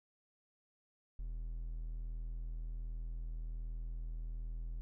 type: tone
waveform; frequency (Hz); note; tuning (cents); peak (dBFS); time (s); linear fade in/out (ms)
triangle; 40.65; E1; -23; -37; 1.19-4.81; 0
effects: none